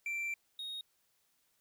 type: tone pair in turn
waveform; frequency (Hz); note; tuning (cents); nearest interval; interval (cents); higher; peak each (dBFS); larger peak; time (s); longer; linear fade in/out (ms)
triangle; 2349 / 3740; D7 / A#7; 0 / +5; minor sixth; 805; second; -33 / -38; first; 0.06-0.34 / 0.59-0.81; first; 2
effects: white hiss -75 dBFS RMS until 1.6 s